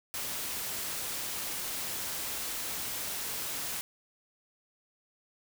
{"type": "noise", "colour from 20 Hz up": "white", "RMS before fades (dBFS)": -36, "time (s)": [0.14, 3.81], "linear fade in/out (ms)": 0, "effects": []}